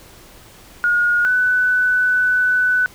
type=tone pair in turn; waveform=sine; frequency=1436 / 1495.7 Hz; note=F6 / F#6; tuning=+48 / +18 cents; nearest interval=minor second; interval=70 cents; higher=second; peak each=-13 dBFS; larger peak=neither; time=0.84-1.25 / 1.25-2.86 s; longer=second; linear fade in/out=0 ms; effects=pink hiss -44 dBFS RMS until 2.94 s